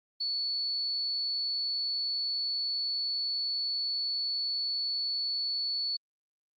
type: tone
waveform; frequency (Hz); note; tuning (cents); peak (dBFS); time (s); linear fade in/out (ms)
sine; 4435; C#8; 0; -29; 0.2-5.97; 10
effects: Opus 32 kbps